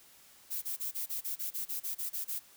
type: noise bursts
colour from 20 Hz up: violet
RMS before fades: -36 dBFS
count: 13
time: 0.5-2.396 s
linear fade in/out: 20 ms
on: 120 ms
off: 28 ms
effects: white hiss -59 dBFS RMS until 2.56 s